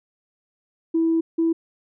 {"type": "tone pair in turn", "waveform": "sine", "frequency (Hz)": [327.7, 329.2], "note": ["E4", "E4"], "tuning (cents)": [-10, -2], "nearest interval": "unison", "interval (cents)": 8, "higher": "second", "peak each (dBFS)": [-16, -16], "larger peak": "neither", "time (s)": [[0.94, 1.21], [1.38, 1.53]], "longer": "first", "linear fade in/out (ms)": 10, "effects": ["tanh soft clip ceiling -12 dBFS"]}